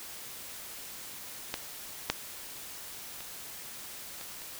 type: clicks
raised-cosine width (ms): 0.2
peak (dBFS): -14 / -8 / -24 / -25 / -29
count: 5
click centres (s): 1.541 / 2.1 / 3.206 / 4.212 / 4.419
effects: white hiss -44 dBFS RMS until 4.59 s